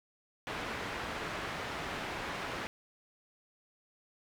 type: low-pass noise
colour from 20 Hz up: white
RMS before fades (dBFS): -39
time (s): 0.47-2.67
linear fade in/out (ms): 0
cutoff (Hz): 1900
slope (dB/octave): 12
effects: none